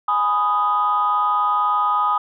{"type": "chord", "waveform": "sine", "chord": "G# minor", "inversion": "none", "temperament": "equal with one note detuned", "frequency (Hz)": [830.6, 992.9, 1244.5], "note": ["G#5", "B5", "D#6"], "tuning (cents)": [0, 9, 0], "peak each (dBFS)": [-22, -22, -17], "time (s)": [0.08, 2.18], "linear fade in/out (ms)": 5, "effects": ["tanh soft clip ceiling -9 dBFS"]}